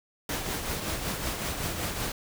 pink noise with tremolo, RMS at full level -30 dBFS, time 0.29-2.12 s, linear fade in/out 2 ms, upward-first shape triangle, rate 5.3 Hz, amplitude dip 50%, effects none

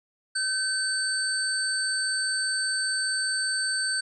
sine tone cluster, 1541 / 4545 / 8400 Hz, G6 / C#8 / C9, -30 / +42 / +6 cents, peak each -28 / -29 / -30 dBFS, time 0.35-4.01 s, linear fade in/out 10 ms, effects none

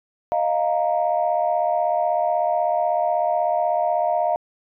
sine chord, Eb suspended second, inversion none, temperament equal, 622.3 / 698.5 / 932.3 Hz, Eb5 / F5 / Bb5, 0 / 0 / 0 cents, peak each -22 / -20 / -26 dBFS, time 0.32-4.36 s, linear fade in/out 0 ms, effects tanh soft clip ceiling -9 dBFS

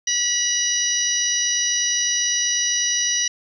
harmonic tone, 971 Hz, B5, 30 cents flat, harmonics 2 / 3 / 4 / 5 / 6, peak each -28 / -26 / -29 / -31 / -20 dBFS, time 0.07-3.28 s, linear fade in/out 5 ms, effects 9-bit

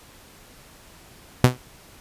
sawtooth tone with exponential decay, 125.5 Hz, B2, 28 cents sharp, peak -4 dBFS, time 1.44-1.58 s, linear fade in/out 0 ms, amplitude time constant 29 ms, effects pink hiss -49 dBFS RMS until 2 s + resampled to 32000 Hz

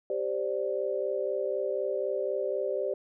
sine chord, G suspended fourth, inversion none, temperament equal, 392 / 523.3 / 587.3 Hz, G4 / C5 / D5, 0 / 0 / 0 cents, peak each -32 dBFS, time 0.1-2.94 s, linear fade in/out 2 ms, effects none

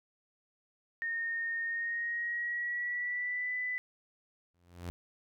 sine tone with pitch glide, 1840 to 1995 Hz, A#6 to B6, -23 to +17 cents, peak -32 dBFS, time 1.02-3.78 s, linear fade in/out 0 ms, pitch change +140 cents, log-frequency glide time 1.64-3.53 s
sawtooth tone with exponential growth, 87.5 Hz, F2, 4 cents sharp, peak -31 dBFS, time 4.54-4.9 s, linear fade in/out 0 ms, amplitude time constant 77 ms
effects none

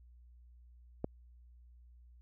click, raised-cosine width 2 ms, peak -21 dBFS, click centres 1.044 s, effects added 60 Hz sine -56 dBFS peak until 2.21 s

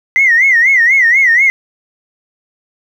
sine tone with vibrato, 2000 Hz, B6, 21 cents sharp, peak -5 dBFS, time 0.16-1.5 s, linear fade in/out 0 ms, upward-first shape sine, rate 4.1 Hz, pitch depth 160 cents each way, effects tanh soft clip ceiling -1 dBFS + 7-bit

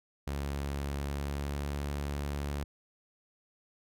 sawtooth tone with pitch glide, 70.5 to 71.61 Hz, C#2 to D2, +30 to -43 cents, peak -29 dBFS, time 0.27-2.64 s, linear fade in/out 5 ms, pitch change +27 cents, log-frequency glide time 1-1.76 s, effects none

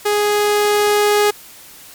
sawtooth tone with level ramp, 415.3 Hz, G#4, in tune, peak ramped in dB -10 to -7 dBFS, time 0.05-1.31 s, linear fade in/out 10 ms, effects white hiss -40 dBFS RMS until 1.94 s + MP3 96 kbps

